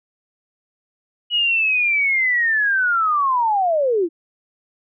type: linear sweep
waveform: sine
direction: down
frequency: 2929 to 313.6 Hz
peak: -15 dBFS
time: 1.3-4.09 s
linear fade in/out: 50 ms
effects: none